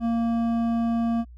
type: tone with hard clipping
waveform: sine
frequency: 231.4 Hz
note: A#3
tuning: 13 cents flat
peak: -23 dBFS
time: 0-1.25 s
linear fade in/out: 50 ms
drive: 9 dB
effects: added 60 Hz sine -42 dBFS peak until 1.37 s